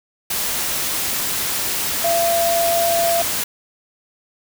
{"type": "tone in noise", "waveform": "sine", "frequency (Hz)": 679, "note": "F5", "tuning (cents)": -49, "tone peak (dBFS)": -16, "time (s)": [2.04, 3.22], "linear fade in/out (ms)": 5, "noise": "white", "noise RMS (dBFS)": -22, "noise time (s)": [0.3, 3.44], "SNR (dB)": 3, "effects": []}